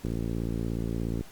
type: click train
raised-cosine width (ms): 3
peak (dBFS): -18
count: 67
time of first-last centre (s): 0.05-1.21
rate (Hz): 56.9
effects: pink hiss -52 dBFS RMS until 1.31 s + Opus 48 kbps